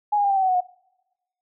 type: tone with pitch steps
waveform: sine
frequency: 833 / 816.3 / 800 / 784 / 768.3 / 752.9 / 737.8 / 723.1 Hz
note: G#5 / G#5 / G5 / G5 / G5 / F#5 / F#5 / F#5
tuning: +5 / -30 / +35 / 0 / -35 / +30 / -5 / -40 cents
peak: -17 dBFS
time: 0.12-0.608 s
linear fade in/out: 10 ms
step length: 61 ms
effects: noise-tail reverb RT60 1.0 s tail -25 dB re dry